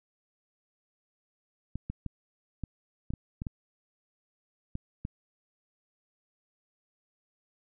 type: clicks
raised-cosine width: 5 ms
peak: -22 dBFS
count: 10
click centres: 1.756 / 1.9 / 2.063 / 2.637 / 3.105 / 3.137 / 3.419 / 3.468 / 4.754 / 5.051 s
effects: none